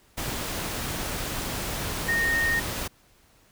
sine tone in noise, 1847 Hz, A#6, 16 cents flat, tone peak -22 dBFS, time 2.08-2.6 s, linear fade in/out 10 ms, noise pink, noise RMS -31 dBFS, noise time 0.17-2.88 s, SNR +6 dB, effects pink hiss -60 dBFS RMS until 3.51 s

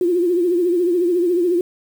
sine tone with vibrato, 351.6 Hz, F4, 12 cents sharp, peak -14 dBFS, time 0.01-1.61 s, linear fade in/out 2 ms, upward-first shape triangle, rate 14 Hz, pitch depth 95 cents each way, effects 7-bit

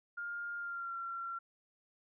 sine tone with pitch glide, 1409 to 1366.5 Hz, F6 to F6, +15 to -38 cents, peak -38 dBFS, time 0.17-1.39 s, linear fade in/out 10 ms, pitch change -53 cents, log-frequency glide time 0.57-0.95 s, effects none

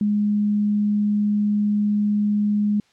sine tone, 207.7 Hz, G#3, in tune, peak -17 dBFS, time 0.01-2.8 s, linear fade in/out 2 ms, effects white hiss -60 dBFS RMS until 2.92 s + low-pass 5000 Hz 12 dB/octave

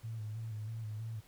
sine tone with vibrato, 110 Hz, A2, in tune, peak -38 dBFS, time 0.03-1.21 s, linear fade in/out 20 ms, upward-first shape square, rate 3.1 Hz, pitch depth 46 cents each way, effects pink hiss -63 dBFS RMS until 1.27 s

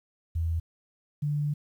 sine tone pair in turn, 82.41 / 147.13 Hz, E2 / D3, 0 / +4 cents, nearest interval minor seventh, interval 1004 cents, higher second, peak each -25 / -25 dBFS, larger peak neither, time 0.35-0.6 / 1.22-1.54 s, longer second, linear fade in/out 10 ms, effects 10-bit

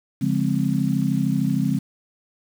sine chord, Db major seventh, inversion none, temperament equal with one note detuned, 141.59 / 174.61 / 207.7 / 261.6 Hz, Db3 / F3 / Ab3 / C4, +37 / 0 / 0 / 0 cents, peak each -24 dBFS, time 0.21-1.79 s, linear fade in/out 10 ms, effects 7-bit

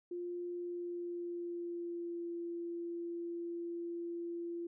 sine tone with pitch glide, 351.1 to 341.9 Hz, F4 to F4, +9 to -37 cents, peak -38 dBFS, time 0.11-4.67 s, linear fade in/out 5 ms, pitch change -46 cents, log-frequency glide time 0.49-2.32 s, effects none

